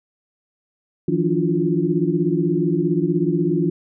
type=tone cluster; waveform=sine; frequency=160.2 / 176 / 291.5 / 339.5 / 356.3 Hz; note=E3 / F3 / D4 / F4 / F4; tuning=-49 / +14 / -13 / -49 / +35 cents; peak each=-23 dBFS; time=1.08-3.7 s; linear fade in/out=5 ms; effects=none